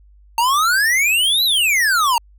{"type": "exponential two-way sweep", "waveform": "square", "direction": "up then down", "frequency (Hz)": [900, 4086, 900], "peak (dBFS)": -14, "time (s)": [0.38, 2.18], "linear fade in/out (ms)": 2, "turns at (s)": 1.44, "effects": ["added 50 Hz sine -45 dBFS peak until 2.38 s"]}